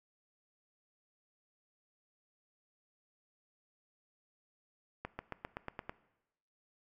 accelerating click train, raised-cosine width 0.5 ms, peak -24 dBFS, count 8, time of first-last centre 5.05-5.895 s, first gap 140 ms, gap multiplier 0.95, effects noise-tail reverb RT60 0.9 s tail -18 dB re dry

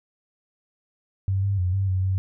sine tone with pitch steps, 96.5 / 99.1 / 90.2 / 97.2 / 93.4 / 94.8 Hz, G2 / G2 / F#2 / G2 / F#2 / F#2, -27 / +19 / -44 / -14 / +17 / +43 cents, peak -20 dBFS, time 1.28-2.18 s, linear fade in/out 0 ms, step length 150 ms, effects none

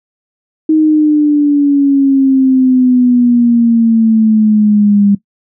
sine exponential sweep, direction down, 314.7 to 200.2 Hz, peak -5 dBFS, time 0.69-5.15 s, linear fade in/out 5 ms, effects noise-tail reverb RT60 0.1 s tail -18 dB re dry

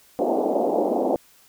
white band-pass noise, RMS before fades -22 dBFS, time 0.19-1.16 s, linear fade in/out 0 ms, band 220 to 770 Hz, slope 48 dB/octave, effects white hiss -55 dBFS RMS until 1.48 s

